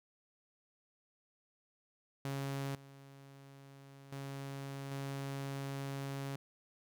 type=tone with level steps; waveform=sawtooth; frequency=137.8 Hz; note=C#3; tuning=10 cents flat; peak=-33 / -50 / -38 / -35 dBFS; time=2.25-6.36 s; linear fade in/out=2 ms; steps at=2.75 / 4.12 / 4.91 s; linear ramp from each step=2 ms; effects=none